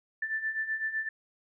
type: beating tone pair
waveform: sine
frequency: 1760 / 1767.9 Hz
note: A6 / A6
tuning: 0 / +8 cents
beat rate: 7.9 Hz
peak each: -36 / -31 dBFS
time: 0.22-1.09 s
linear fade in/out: 5 ms
effects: none